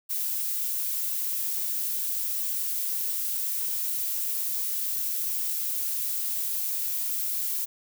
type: noise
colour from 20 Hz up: violet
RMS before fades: -29 dBFS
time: 0.09-7.66 s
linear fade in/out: 20 ms
effects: none